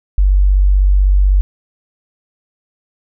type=tone; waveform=sine; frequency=48 Hz; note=G1; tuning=36 cents flat; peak=-7 dBFS; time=0.18-1.41 s; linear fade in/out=0 ms; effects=none